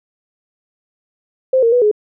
sine tone with pitch steps, 521 / 461.5 / 491 / 421.2 Hz, C5 / A#4 / B4 / G#4, -7 / -17 / -10 / +24 cents, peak -9 dBFS, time 1.53-1.914 s, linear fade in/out 5 ms, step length 96 ms, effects none

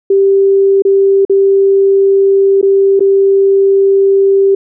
sine tone with dropouts, 392 Hz, G4, in tune, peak -5 dBFS, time 0.1-4.55 s, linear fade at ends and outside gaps 5 ms, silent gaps 0.822-0.85 / 1.251-1.296 / 2.614-2.627 / 2.995-3.005 s, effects none

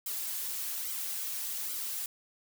blue noise with flanger, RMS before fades -36 dBFS, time 0.06-2.06 s, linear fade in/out 2 ms, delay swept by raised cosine 1.1 to 6.4 ms, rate 1.2 Hz, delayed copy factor -0.7, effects none

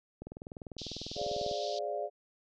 click train, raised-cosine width 2 ms, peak -29 dBFS, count 27, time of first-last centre 0.22-1.514 s, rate 20.1 Hz
pink band-pass noise, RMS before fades -44 dBFS, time 0.78-1.79 s, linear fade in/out 5 ms, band 3300 to 5500 Hz, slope 48 dB/octave
sine chord, D half-diminished seventh, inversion second, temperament equal, 415.3 / 523.3 / 587.3 / 698.5 Hz, Ab4 / C5 / D5 / F5, 0 / 0 / 0 / 0 cents, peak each -39 / -42 / -36 / -38 dBFS, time 1.15-2.1 s, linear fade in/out 50 ms
effects none

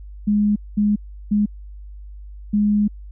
sine tone bursts at uneven times, 207.8 Hz, G#3, 1 cent sharp, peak -14 dBFS, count 4, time 0.27-0.56 / 0.77-0.96 / 1.31-1.46 / 2.53-2.88 s, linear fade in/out 10 ms, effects added 50 Hz sine -34 dBFS peak until 3.11 s

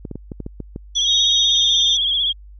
clicks, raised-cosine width 3 ms, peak -16 dBFS, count 8, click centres 0.052 / 0.113 / 0.156 / 0.318 / 0.403 / 0.464 / 0.603 / 0.761 s
sine tone with tremolo, 5920 Hz, F#8, in tune, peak -23 dBFS, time 0.95-1.97 s, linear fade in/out 5 ms, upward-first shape triangle, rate 5.1 Hz, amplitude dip 45%
sine tone with vibrato, 3322 Hz, G#7, in tune, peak -16 dBFS, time 0.95-2.33 s, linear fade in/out 20 ms, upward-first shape triangle, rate 16 Hz, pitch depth 79 cents each way
sine tone with pitch glide, 3737 to 3612 Hz, A#7 to A7, +4 to +45 cents, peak -16 dBFS, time 1.05-1.98 s, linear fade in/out 50 ms, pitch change -59 cents, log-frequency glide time 1.32-1.77 s
effects added 50 Hz sine -38 dBFS peak until 2.59 s

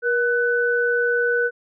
sine tone pair together, 477.3 / 1496.6 Hz, A#4 / F#6, +41 / +19 cents, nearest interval octave + minor sixth, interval 1978 cents, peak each -20 dBFS, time 0.02-1.51 s, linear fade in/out 50 ms, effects none

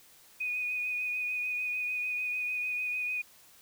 sine tone with vibrato, 2480 Hz, D#7, 6 cents flat, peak -30 dBFS, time 0.4-3.22 s, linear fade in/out 10 ms, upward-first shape triangle, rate 6.7 Hz, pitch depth 25 cents each way, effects white hiss -58 dBFS RMS until 3.61 s

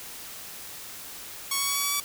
5% pulse tone with pitch steps, 1108.7 / 1116.4 / 1124.2 / 1132 / 1139.9 / 1147.8 Hz, C#6 / C#6 / C#6 / C#6 / C#6 / D6, 0 / +12 / +24 / +36 / +48 / -40 cents, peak -13 dBFS, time 1.51-2.002 s, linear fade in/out 5 ms, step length 82 ms, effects white hiss -41 dBFS RMS until 2.04 s

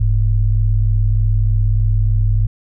sine tone pair together, 41.56 / 104.8 Hz, E1 / G#2, +15 / +16 cents, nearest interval octave + major third, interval 1601 cents, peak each -14 / -14 dBFS, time 0-2.47 s, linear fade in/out 10 ms, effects none

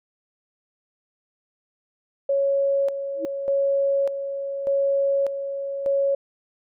sine tone with tremolo, 554 Hz, C#5, 1 cent flat, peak -18 dBFS, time 2.29-6.15 s, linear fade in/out 5 ms, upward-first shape square, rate 0.84 Hz, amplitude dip 60%
sine tone with exponential growth, 324.6 Hz, E4, 27 cents flat, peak -22 dBFS, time 3.14-3.25 s, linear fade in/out 0 ms, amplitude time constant 22 ms
effects none

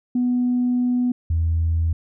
sine tone pair in turn, 246.9 / 82.13 Hz, B3 / E2, 0 / -6 cents, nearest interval octave + perfect fifth, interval 1906 cents, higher first, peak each -16 dBFS, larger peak neither, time 0.15-1.12 / 1.3-1.93 s, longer first, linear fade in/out 5 ms, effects tanh soft clip ceiling -13 dBFS

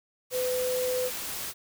sine tone in noise, 504 Hz, B4, 35 cents sharp, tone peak -26 dBFS, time 0.31-1.11 s, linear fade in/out 50 ms, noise white, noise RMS -35 dBFS, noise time 0.3-1.54 s, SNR +6 dB, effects none

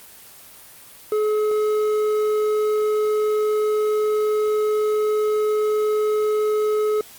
sine tone with hard clipping, 426.2 Hz, G#4, 45 cents sharp, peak -19 dBFS, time 1.12-7.01 s, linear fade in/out 2 ms, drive 6 dB, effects white hiss -44 dBFS RMS until 7.18 s + Opus 24 kbps

